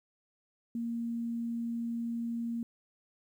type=tone; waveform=sine; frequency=233.1 Hz; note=A#3; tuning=in tune; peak=-32 dBFS; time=0.75-2.63 s; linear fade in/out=2 ms; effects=11-bit